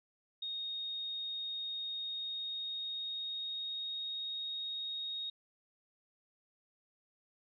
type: tone with pitch glide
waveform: sine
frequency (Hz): 3720 to 3742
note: A#7 to A#7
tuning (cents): -4 to +6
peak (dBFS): -37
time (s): 0.42-5.3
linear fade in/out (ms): 5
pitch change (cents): +10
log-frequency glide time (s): 1.98-4.45
effects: none